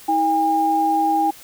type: tone pair together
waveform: sine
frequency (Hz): 320.2 / 809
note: D#4 / G#5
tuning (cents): +50 / -46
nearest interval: octave + major third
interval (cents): 1604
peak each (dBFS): -22 / -16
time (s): 0.08-1.31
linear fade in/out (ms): 10
effects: white hiss -43 dBFS RMS until 1.43 s